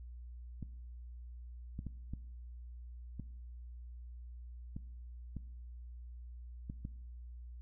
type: clicks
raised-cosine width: 5 ms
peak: -29 dBFS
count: 9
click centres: 0.627 / 1.791 / 1.867 / 2.136 / 3.197 / 4.765 / 5.367 / 6.699 / 6.851 s
effects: noise-tail reverb RT60 0.9 s tail -19 dB re dry + added 60 Hz sine -46 dBFS peak until 7.61 s